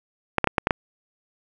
clicks, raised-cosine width 0.5 ms, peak -3 dBFS, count 6, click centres 0.383 / 0.443 / 0.473 / 0.582 / 0.671 / 0.708 s, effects none

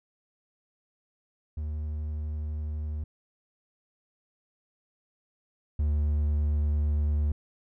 triangle tone pair in turn, 76 / 74.26 Hz, D#2 / D2, -40 / +20 cents, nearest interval unison, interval 40 cents, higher first, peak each -28 / -21 dBFS, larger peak second, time 1.57-3.04 / 5.79-7.32 s, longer second, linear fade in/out 5 ms, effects none

